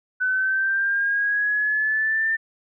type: linear sweep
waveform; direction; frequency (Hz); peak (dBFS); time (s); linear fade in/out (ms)
sine; up; 1502 to 1798; -19; 0.2-2.37; 20
effects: none